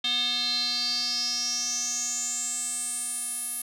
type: tone with band-pass filter sweep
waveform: square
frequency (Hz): 242.9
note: B3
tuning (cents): -29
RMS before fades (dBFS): -29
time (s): 0.04-3.62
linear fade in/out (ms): 5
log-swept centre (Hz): 3500 to 11000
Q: 9.1
effects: none